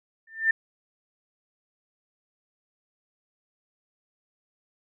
sine tone with exponential growth, 1792 Hz, A6, 31 cents sharp, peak -15 dBFS, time 0.27-0.51 s, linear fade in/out 5 ms, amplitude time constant 52 ms, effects none

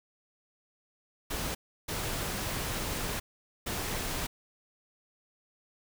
pink noise bursts at uneven times, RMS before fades -34 dBFS, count 3, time 1.3-1.55 / 1.88-3.2 / 3.66-4.27 s, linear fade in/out 10 ms, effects none

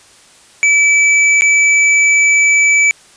square tone with dropouts, 2305 Hz, D7, 33 cents flat, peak -8 dBFS, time 0.63-2.91 s, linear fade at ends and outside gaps 0 ms, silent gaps 1.41-1.42 s, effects white hiss -44 dBFS RMS until 3.16 s + resampled to 22050 Hz

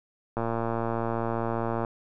click train, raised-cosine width 1 ms, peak -15 dBFS, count 171, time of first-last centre 0.37-1.848 s, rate 115 Hz, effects none

